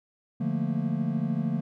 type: chord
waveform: triangle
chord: Bb major seventh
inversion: first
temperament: equal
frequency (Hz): 146.83 / 174.61 / 220 / 233.1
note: D3 / F3 / A3 / Bb3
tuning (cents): 0 / 0 / 0 / 0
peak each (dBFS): -29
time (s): 0.4-1.61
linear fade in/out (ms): 10
effects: none